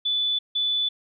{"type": "tone bursts at uneven times", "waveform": "sine", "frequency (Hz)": 3480, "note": "A7", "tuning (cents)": -20, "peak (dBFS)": -21, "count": 2, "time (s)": [[0.05, 0.39], [0.55, 0.89]], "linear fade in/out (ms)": 10, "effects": []}